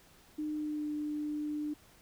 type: tone with pitch glide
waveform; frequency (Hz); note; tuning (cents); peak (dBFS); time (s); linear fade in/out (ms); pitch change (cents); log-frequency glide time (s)
sine; 303.8 to 299.1; D#4 to D4; -41 to +32; -33; 0.38-1.74; 10; -27; 0.54-0.88
effects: pink hiss -61 dBFS RMS until 2.01 s